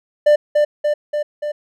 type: tone with echo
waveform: triangle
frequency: 594 Hz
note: D5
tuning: 20 cents sharp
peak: -6 dBFS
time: 0.26-0.36 s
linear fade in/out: 10 ms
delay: 290 ms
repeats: 4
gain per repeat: -3 dB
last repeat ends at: 1.52 s
effects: none